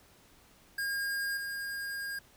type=tone with level steps; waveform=square; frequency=1619 Hz; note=G#6; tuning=45 cents flat; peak=-32 / -36 dBFS; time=0.78-2.19 s; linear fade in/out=5 ms; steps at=1.37 s; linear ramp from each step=2 ms; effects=pink hiss -61 dBFS RMS until 2.36 s